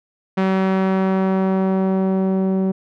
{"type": "tone with low-pass filter sweep", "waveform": "sawtooth", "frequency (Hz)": 190.2, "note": "F#3", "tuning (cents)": 48, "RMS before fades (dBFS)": -18, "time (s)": [0.37, 2.72], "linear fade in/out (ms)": 10, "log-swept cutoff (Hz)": [2300, 450], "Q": 0.75, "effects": []}